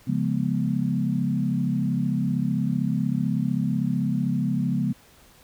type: chord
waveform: sine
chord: C# dominant seventh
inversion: none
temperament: equal with one note detuned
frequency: 138.59 / 174.61 / 207.7 / 243.4 Hz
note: C#3 / E#3 / G#3 / B3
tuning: 0 / 0 / 0 / -25 cents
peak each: -27 dBFS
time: 0.07-4.93 s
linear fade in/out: 10 ms
effects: pink hiss -54 dBFS RMS until 5.43 s